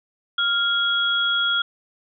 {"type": "tone pair together", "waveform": "sine", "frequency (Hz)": [1396.9, 3322], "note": ["F6", "G#7"], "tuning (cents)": [0, 0], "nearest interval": "octave + minor third", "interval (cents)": 1500, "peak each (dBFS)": [-21, -21], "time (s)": [0.38, 1.62], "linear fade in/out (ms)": 5, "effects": []}